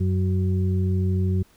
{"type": "harmonic tone", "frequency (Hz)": 93.1, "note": "F#2", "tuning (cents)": 11, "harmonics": [1, 2, 4], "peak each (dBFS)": [-20, -26, -32], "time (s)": [0, 1.43], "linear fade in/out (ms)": 10, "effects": ["pink hiss -58 dBFS RMS until 1.56 s"]}